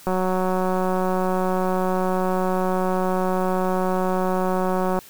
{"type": "click train", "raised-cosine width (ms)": 1, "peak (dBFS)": -10, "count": 911, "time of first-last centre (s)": [0.07, 4.989], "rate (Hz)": 185, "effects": ["white hiss -46 dBFS RMS until 5.09 s"]}